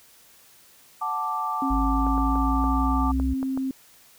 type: chord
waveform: sine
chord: D major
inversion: first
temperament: equal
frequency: 740 / 880 / 1174.7 Hz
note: F#5 / A5 / D6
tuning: 0 / 0 / 0 cents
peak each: -33 / -29 / -27 dBFS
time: 1.01-3.12 s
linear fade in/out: 10 ms
type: tone with pitch glide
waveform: sine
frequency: 270.8 to 264.9 Hz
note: C#4 to C4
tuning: -40 to +22 cents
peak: -24 dBFS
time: 1.62-3.71 s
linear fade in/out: 2 ms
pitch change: -38 cents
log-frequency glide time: 2.3-3.06 s
type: exponential sweep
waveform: sine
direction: up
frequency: 51.91 to 65 Hz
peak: -23 dBFS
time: 1.7-3.34 s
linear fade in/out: 10 ms
type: clicks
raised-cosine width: 1 ms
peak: -21 dBFS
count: 7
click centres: 2.067 / 2.179 / 2.357 / 2.641 / 3.199 / 3.429 / 3.575 s
effects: white hiss -54 dBFS RMS until 4.18 s